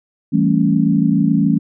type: chord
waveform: sine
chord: A dominant seventh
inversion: second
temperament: equal with one note detuned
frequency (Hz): 164.81 / 196 / 223.1 / 277.2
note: E3 / G3 / A3 / C#4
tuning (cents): 0 / 0 / +24 / 0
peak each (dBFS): -17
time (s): 0.32-1.59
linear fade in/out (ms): 20
effects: none